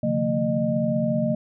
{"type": "tone cluster", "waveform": "sine", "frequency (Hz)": [135.8, 150.7, 176.5, 226.8, 611], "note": ["C#3", "D3", "F3", "A#3", "D#5"], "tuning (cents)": [-35, 45, 19, -47, -32], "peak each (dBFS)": [-29, -31, -28, -24, -25], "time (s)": [0.03, 1.35], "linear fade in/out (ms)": 5, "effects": []}